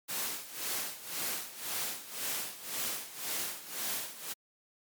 white noise with tremolo, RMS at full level -34 dBFS, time 0.08-4.34 s, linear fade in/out 20 ms, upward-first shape sine, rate 1.9 Hz, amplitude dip 80%, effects high-pass 150 Hz 12 dB/octave + MP3 96 kbps

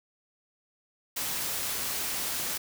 white noise, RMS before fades -32 dBFS, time 1.16-2.58 s, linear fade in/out 10 ms, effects none

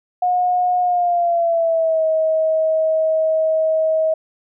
sine tone with pitch glide, 722 to 635.8 Hz, F#5 to D#5, -43 to +37 cents, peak -14 dBFS, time 0.22-4.14 s, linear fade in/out 5 ms, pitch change -220 cents, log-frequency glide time 0.81-2.05 s, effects none

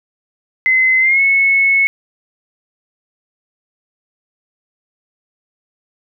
sine tone with pitch glide, 2050 to 2197 Hz, C7 to C#7, -36 to -16 cents, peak -9 dBFS, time 0.66-1.87 s, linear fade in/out 0 ms, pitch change +120 cents, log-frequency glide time 1-1.21 s, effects none

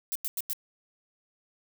violet noise bursts, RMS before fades -31 dBFS, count 4, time 0.12-0.532 s, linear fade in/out 0 ms, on 34 ms, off 92 ms, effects none

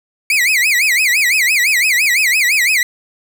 40% pulse tone with vibrato, 2218 Hz, C#7, in tune, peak -10 dBFS, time 0.3-2.83 s, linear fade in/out 2 ms, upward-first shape sine, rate 5.9 Hz, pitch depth 260 cents each way, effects none

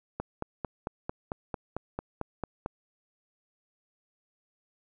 click train, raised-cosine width 1 ms, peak -18 dBFS, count 12, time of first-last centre 0.2-2.661 s, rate 4.47 Hz, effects none

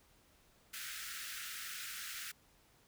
pink high-pass noise, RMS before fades -45 dBFS, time 0.73-2.32 s, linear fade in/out 10 ms, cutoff 1300 Hz, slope 96 dB/octave, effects pink hiss -68 dBFS RMS until 2.87 s

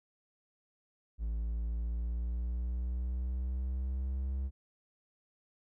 triangle linear sweep, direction up, 55 to 67.1 Hz, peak -30 dBFS, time 1.18-4.51 s, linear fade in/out 50 ms, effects none

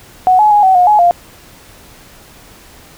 sine tone with pitch steps, 740 / 848 / 829 / 757 / 719 / 842 / 698 Hz, F#5 / G#5 / G#5 / F#5 / F#5 / G#5 / F5, 0 / +36 / -3 / +39 / -50 / +24 / -1 cents, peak -5 dBFS, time 0.27-1.11 s, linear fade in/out 0 ms, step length 120 ms, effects pink hiss -40 dBFS RMS until 2.97 s

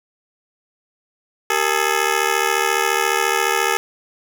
10% pulse ring-modulated tone, 426.9 Hz, G#4, 48 cents sharp, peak -5 dBFS, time 1.5-3.77 s, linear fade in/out 0 ms, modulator 37.2 Hz, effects none

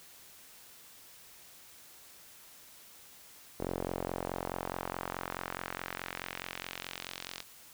sawtooth tone with band-pass filter sweep, 44.71 Hz, F1, 41 cents sharp, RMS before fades -40 dBFS, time 3.59-7.43 s, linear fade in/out 20 ms, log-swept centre 460 to 4300 Hz, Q 1.2, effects white hiss -55 dBFS RMS until 7.73 s

